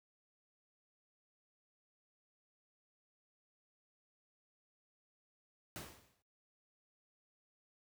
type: noise with exponential decay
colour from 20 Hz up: pink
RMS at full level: -44 dBFS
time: 5.76-6.22 s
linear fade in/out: 0 ms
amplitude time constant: 100 ms
effects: noise-tail reverb RT60 0.3 s tail -20 dB re dry + high-pass 60 Hz 12 dB/octave